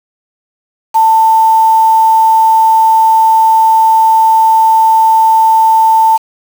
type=tone with quantisation; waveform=sine; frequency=890 Hz; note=A5; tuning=20 cents sharp; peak=-4 dBFS; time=0.94-6.18 s; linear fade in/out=20 ms; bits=4; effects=none

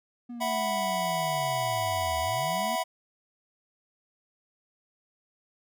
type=linear two-way sweep; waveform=triangle; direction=down then up; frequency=244.2 to 73.42 to 244.2 Hz; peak=-34 dBFS; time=0.29-2.76 s; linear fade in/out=10 ms; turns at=2.2 s
type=chord; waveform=square; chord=E suspended second; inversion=none; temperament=equal; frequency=659.3 / 740 / 987.8 Hz; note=E5 / F#5 / B5; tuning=0 / 0 / 0 cents; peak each=-32 dBFS; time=0.4-2.84 s; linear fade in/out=20 ms
effects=none

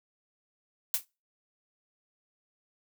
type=noise with exponential decay; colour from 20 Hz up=blue; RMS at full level=-23 dBFS; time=0.94-1.05 s; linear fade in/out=1 ms; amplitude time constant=22 ms; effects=noise-tail reverb RT60 0.3 s tail -26 dB re dry

